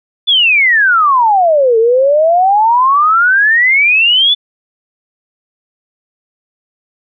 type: exponential two-way sweep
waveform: sine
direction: down then up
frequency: 3520 to 440 to 3520 Hz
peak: -6 dBFS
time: 0.27-4.35 s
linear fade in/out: 20 ms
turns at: 1.78 s
effects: none